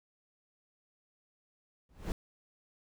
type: noise with exponential growth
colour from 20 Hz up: brown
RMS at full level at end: -30 dBFS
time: 1.89-2.12 s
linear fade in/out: 1 ms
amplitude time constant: 50 ms
effects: none